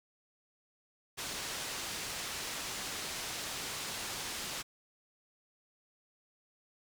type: low-pass noise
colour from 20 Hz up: white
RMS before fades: -40 dBFS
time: 1.17-4.63 s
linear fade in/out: 20 ms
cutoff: 6900 Hz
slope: 12 dB/octave
effects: none